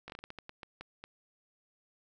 slowing click train, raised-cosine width 0.3 ms, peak -28 dBFS, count 12, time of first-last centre 0.08-1.04 s, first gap 18 ms, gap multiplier 1.29, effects none

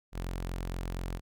sawtooth tone, 44.19 Hz, F1, 21 cents sharp, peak -30 dBFS, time 0.12-1.21 s, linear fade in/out 50 ms, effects none

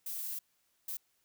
violet noise bursts at uneven times, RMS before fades -39 dBFS, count 2, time 0.06-0.39 / 0.88-0.97 s, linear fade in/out 5 ms, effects white hiss -75 dBFS RMS until 1.24 s

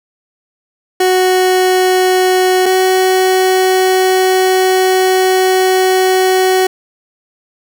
30% pulse tone pair in turn, 370 / 373.9 Hz, F#4 / F#4, 0 / +18 cents, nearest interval unison, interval 18 cents, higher second, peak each -6 dBFS, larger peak neither, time 1-2.66 / 2.66-6.67 s, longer second, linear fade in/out 5 ms, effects none

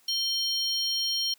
triangle tone cluster, 3107 / 4297 / 5580 Hz, G7 / C8 / F8, -16 / +45 / -2 cents, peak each -29 dBFS, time 0.08-1.34 s, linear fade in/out 5 ms, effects white hiss -62 dBFS RMS until 1.38 s + high-pass 150 Hz 12 dB/octave

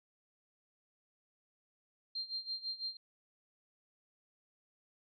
sine tone with tremolo, 4180 Hz, C8, 2 cents flat, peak -35 dBFS, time 2.15-2.97 s, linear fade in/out 5 ms, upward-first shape sine, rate 6 Hz, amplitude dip 85%, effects none

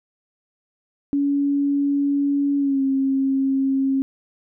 sine tone with pitch glide, 282.7 to 269.5 Hz, C#4 to C#4, +34 to -49 cents, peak -17 dBFS, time 1.13-4.02 s, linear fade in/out 0 ms, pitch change -83 cents, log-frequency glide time 2.58-2.82 s, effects none

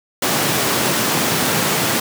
pink high-pass noise, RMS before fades -18 dBFS, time 0.22-2 s, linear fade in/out 5 ms, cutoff 130 Hz, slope 24 dB/octave, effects none

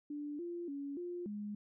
sine tone with pitch steps, 293.2 / 345.8 / 281.6 / 352.1 / 207.4 Hz, D4 / F4 / C#4 / F4 / G#3, -3 / -17 / +27 / +14 / -2 cents, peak -39 dBFS, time 0.1-1.55 s, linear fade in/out 5 ms, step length 290 ms, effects none

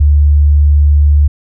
sine tone, 73.2 Hz, D2, 5 cents flat, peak -4 dBFS, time 0-1.28 s, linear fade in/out 10 ms, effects none

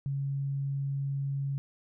sine tone, 138.59 Hz, C#3, in tune, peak -29 dBFS, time 0.06-1.58 s, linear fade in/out 0 ms, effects none

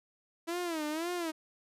sawtooth tone with vibrato, 326.7 Hz, E4, 15 cents flat, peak -29 dBFS, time 0.47-1.32 s, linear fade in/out 20 ms, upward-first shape sine, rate 1.9 Hz, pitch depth 150 cents each way, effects resampled to 32000 Hz

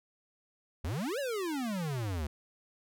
square exponential two-way sweep, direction up then down, 70 to 590 to 70 Hz, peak -33 dBFS, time 0.84-2.27 s, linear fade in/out 5 ms, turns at 1.19 s, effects none

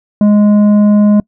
triangle tone with tanh clipping, 207.8 Hz, G#3, 1 cent sharp, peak -6 dBFS, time 0.21-1.2 s, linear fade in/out 2 ms, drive 12 dB, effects noise-tail reverb RT60 0.1 s tail -26 dB re dry

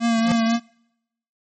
square tone with vibrato, 229.6 Hz, A#3, 26 cents flat, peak -17 dBFS, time 0-0.6 s, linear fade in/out 50 ms, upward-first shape triangle, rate 4 Hz, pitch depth 35 cents each way
square tone with exponential growth, 175.8 Hz, F3, 12 cents sharp, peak -17 dBFS, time 0.19-0.32 s, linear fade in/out 2 ms, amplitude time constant 27 ms
effects noise-tail reverb RT60 0.8 s tail -25 dB re dry + MP3 32 kbps

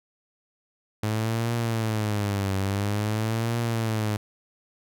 sawtooth tone with vibrato, 106.5 Hz, G#2, 44 cents sharp, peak -20 dBFS, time 1.03-4.17 s, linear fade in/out 5 ms, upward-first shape triangle, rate 0.49 Hz, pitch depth 180 cents each way, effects none

